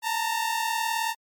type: tone pair together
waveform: sawtooth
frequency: 888.9 / 928 Hz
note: A5 / A#5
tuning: +17 / -8 cents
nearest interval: minor second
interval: 75 cents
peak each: -24 dBFS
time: 0.02-1.15 s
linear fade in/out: 50 ms
effects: MP3 96 kbps